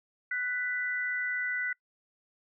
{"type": "tone pair together", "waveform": "sine", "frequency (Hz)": [1485.2, 1984], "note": ["F#6", "B6"], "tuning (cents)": [6, 7], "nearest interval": "perfect fourth", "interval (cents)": 501, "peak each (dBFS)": [-32, -32], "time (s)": [0.31, 1.73], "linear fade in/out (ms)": 5, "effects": ["noise-tail reverb RT60 0.1 s tail -25 dB re dry"]}